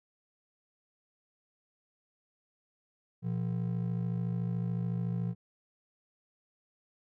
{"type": "ring-modulated tone", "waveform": "triangle", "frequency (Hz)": 146.83, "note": "D3", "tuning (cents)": 0, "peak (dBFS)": -25, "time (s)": [3.22, 5.35], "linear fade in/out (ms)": 50, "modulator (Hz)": 26.9, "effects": []}